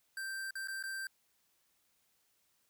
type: tone with dropouts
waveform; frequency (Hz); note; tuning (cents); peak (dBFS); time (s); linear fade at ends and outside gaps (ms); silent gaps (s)
square; 1568; G6; 0; -39; 0.17-1.07; 2; 0.508-0.554 / 0.674-0.683 / 0.827-0.837
effects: white hiss -75 dBFS RMS until 2.69 s